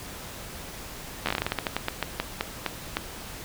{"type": "slowing click train", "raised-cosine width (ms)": 0.3, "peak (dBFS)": -9, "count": 19, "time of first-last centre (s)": [1.26, 2.969], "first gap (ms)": 12, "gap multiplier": 1.21, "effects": ["pink hiss -40 dBFS RMS until 3.44 s"]}